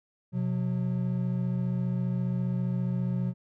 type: tone pair together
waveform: triangle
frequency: 126.74 / 181.6 Hz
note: B2 / F#3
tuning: +45 / -32 cents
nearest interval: tritone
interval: 623 cents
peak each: -27 dBFS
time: 0.32-3.34 s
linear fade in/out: 50 ms
effects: none